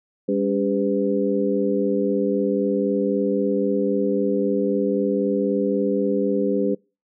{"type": "harmonic tone with a mistuned harmonic", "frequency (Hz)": 100.4, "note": "G2", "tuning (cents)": 42, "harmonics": [2, 3, 4, 5], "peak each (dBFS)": [-24, -24, -24, -24], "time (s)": [0.28, 6.75], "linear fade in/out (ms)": 10, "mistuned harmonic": 3, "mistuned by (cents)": -98, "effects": ["noise-tail reverb RT60 0.3 s tail -25 dB re dry"]}